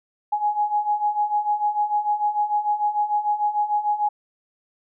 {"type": "beating tone pair", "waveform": "sine", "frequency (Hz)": [830.6, 837.3], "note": ["G#5", "G#5"], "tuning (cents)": [0, 14], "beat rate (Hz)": 6.7, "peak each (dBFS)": [-25, -21], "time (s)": [0.32, 4.09], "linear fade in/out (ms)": 10, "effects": []}